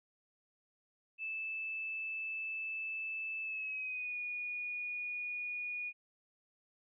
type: tone with pitch glide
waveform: sine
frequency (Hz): 2629 to 2453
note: E7 to D#7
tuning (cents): -5 to -25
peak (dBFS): -37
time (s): 1.18-5.93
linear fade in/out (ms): 50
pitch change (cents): -120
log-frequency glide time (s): 3.42-4.17
effects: none